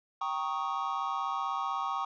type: chord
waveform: triangle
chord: Eb dominant seventh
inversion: first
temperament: equal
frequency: 784 / 932.3 / 1108.7 / 1244.5 Hz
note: G5 / Bb5 / Db6 / Eb6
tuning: 0 / 0 / 0 / 0 cents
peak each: -35 / -36 / -32 / -35 dBFS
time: 0.21-2.05 s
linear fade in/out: 5 ms
effects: resampled to 16000 Hz